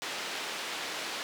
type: band-pass noise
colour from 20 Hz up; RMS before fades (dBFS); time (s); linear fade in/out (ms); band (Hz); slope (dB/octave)
white; -37; 0.02-1.23; 0; 280 to 3900; 12
effects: none